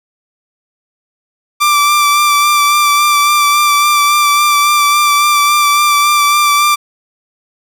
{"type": "tone with vibrato", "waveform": "sawtooth", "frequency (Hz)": 1174.7, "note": "D6", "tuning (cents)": 0, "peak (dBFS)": -4, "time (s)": [1.6, 6.76], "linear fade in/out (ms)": 20, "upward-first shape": "sine", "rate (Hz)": 3.6, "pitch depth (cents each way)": 20, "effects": []}